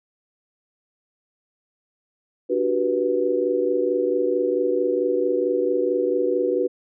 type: chord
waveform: sine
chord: G major seventh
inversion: second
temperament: just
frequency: 294 / 367.5 / 392 / 490 Hz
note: D4 / F#4 / G4 / B4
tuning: +2 / -12 / 0 / -14 cents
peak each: -28 / -23 / -27 / -22 dBFS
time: 2.49-6.68 s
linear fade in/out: 20 ms
effects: none